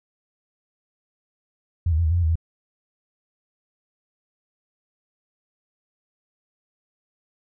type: tone with pitch steps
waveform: sine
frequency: 85.8 / 77.4 / 85 / 78.1 / 86.7 / 87.3 / 79.7 / 82.6 Hz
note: F2 / D#2 / F2 / D#2 / F2 / F2 / D#2 / E2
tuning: -30 / -9 / -46 / +7 / -12 / 0 / +42 / +4 cents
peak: -17 dBFS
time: 1.86-2.356 s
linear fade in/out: 5 ms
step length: 62 ms
effects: none